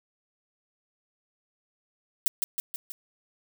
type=noise with echo; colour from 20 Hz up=violet; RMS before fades=-22 dBFS; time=2.26-2.28 s; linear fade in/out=0 ms; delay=160 ms; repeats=4; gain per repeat=-4 dB; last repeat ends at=2.92 s; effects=none